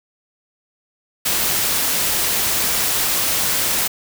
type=noise; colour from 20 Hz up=white; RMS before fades=-19 dBFS; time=1.25-3.88 s; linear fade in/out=10 ms; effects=none

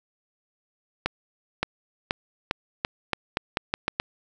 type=accelerating click train; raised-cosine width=0.3 ms; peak=-7 dBFS; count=11; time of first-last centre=1.06-3.999 s; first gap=570 ms; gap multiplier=0.84; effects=none

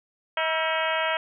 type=harmonic tone with a mistuned harmonic; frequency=319.4 Hz; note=D#4; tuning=45 cents sharp; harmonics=2 / 3 / 4 / 5 / 6 / 7 / 8 / 9 / 10; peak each=-28 / -30 / -31 / -32 / -33 / -33 / -34 / -35 / -35 dBFS; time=0.37-1.17 s; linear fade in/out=2 ms; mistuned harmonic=4; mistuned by=+70 cents; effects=none

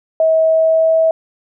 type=tone with pitch glide; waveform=sine; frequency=642 to 647.2 Hz; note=E5 to E5; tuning=-46 to -32 cents; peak=-9 dBFS; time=0.2-1.11 s; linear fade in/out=2 ms; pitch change=+14 cents; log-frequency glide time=0.44-0.95 s; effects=none

